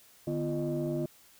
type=tone cluster; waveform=sine; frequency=149.7 / 248 / 343.1 / 613 Hz; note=D3 / B3 / F4 / D#5; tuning=+33 / +7 / -31 / -26 cents; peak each=-33 / -35 / -32 / -36 dBFS; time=0.27-1.06 s; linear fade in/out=5 ms; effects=tanh soft clip ceiling -23 dBFS + white hiss -59 dBFS RMS until 1.39 s